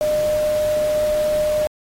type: tone in noise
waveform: sine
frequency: 607 Hz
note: D#5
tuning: 43 cents flat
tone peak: -16 dBFS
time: 0.01-1.67 s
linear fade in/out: 0 ms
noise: pink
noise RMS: -33 dBFS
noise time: 0.01-1.67 s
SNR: +14 dB
effects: AAC 48 kbps